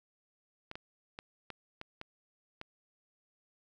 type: clicks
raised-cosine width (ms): 0.3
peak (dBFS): -26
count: 7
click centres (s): 0.714 / 0.755 / 1.189 / 1.503 / 1.814 / 2.014 / 2.614
effects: 11-bit